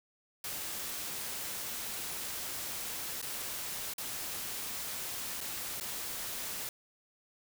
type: noise with dropouts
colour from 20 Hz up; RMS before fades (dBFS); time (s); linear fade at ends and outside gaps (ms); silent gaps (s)
white; -39; 0.44-6.69; 2; 3.216-3.225 / 3.937-3.981 / 5.406-5.411 / 5.8-5.809
effects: none